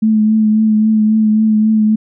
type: tone with vibrato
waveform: sine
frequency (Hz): 216.6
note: A3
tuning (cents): -27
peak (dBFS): -8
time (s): 0.02-1.96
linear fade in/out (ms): 10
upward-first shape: triangle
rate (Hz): 3.7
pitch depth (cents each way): 28
effects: none